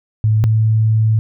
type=tone pair in turn; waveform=sine; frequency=108.6 / 109.99 Hz; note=A2 / A2; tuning=-22 / 0 cents; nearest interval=unison; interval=22 cents; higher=second; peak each=-10 dBFS; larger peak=neither; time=0.24-0.44 / 0.44-1.19 s; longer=second; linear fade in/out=0 ms; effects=none